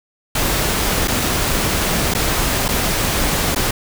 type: noise with dropouts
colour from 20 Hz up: pink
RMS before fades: -18 dBFS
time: 0.35-3.71 s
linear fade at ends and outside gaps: 5 ms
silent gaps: 1.075-1.08 / 2.139-2.148 / 2.682-2.687 / 3.549-3.559 s
effects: none